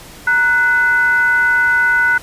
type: tone with frequency modulation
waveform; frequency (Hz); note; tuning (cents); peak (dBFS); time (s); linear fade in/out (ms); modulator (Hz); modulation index
sine; 1480; F#6; 0; -10; 0.27-2.18; 5; 546; 0.46
effects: pink hiss -37 dBFS RMS until 2.22 s + resampled to 32000 Hz